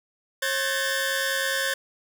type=tone cluster; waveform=sawtooth; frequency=540 / 1534 / 1709 / 1799 Hz; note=C#5 / G6 / G#6 / A6; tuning=-45 / -38 / +49 / +38 cents; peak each=-26 dBFS; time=0.42-1.74 s; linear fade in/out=5 ms; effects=none